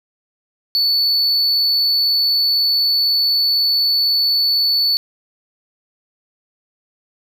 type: tone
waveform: triangle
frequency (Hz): 4462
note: C#8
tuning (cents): +11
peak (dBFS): -12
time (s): 0.75-4.97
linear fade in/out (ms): 0
effects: none